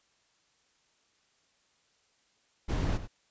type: noise with echo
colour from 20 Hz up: brown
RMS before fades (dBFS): -29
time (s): 2.68-2.98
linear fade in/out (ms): 20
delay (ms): 97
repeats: 1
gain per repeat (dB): -12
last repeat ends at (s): 3.077
effects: white hiss -70 dBFS RMS until 3.3 s + resampled to 16000 Hz